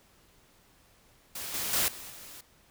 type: noise with level steps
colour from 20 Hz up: white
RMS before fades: -38 / -33 / -27 / -44 / -47 dBFS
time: 1.35-2.41 s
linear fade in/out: 5 ms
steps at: 1.54 / 1.73 / 1.88 / 2.1 s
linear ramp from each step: 2 ms
effects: pink hiss -62 dBFS RMS until 2.7 s